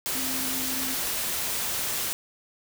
sine tone in noise, 261.6 Hz, C4, in tune, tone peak -35 dBFS, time 0.15-0.94 s, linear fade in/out 0 ms, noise white, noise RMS -29 dBFS, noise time 0.06-2.13 s, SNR -9 dB, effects none

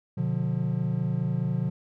triangle chord, B diminished, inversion none, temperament just, 123.47 / 148.16 / 177.8 Hz, B2 / D3 / F3, 0 / +16 / +31 cents, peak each -27 dBFS, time 0.17-1.7 s, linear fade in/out 10 ms, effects none

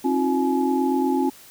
sine tone cluster, 268.2 / 317 / 355.7 / 848 Hz, C4 / D#4 / F4 / G#5, +43 / +32 / +32 / +36 cents, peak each -21 / -28 / -24 / -26 dBFS, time 0.04-1.3 s, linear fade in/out 10 ms, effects white hiss -47 dBFS RMS until 1.5 s

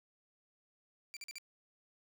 20% pulse tone bursts, 2349 Hz, D7, in tune, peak -39 dBFS, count 4, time 1.14-1.383 s, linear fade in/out 0 ms, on 27 ms, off 45 ms, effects 11-bit

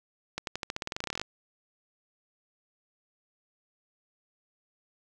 accelerating click train, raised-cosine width 0.2 ms, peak -15 dBFS, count 19, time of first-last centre 0.38-1.215 s, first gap 92 ms, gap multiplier 0.91, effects none

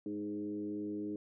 sine tone with frequency modulation, 311.1 Hz, D#4, in tune, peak -36 dBFS, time 0.06-1.16 s, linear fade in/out 2 ms, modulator 103 Hz, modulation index 0.9, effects none

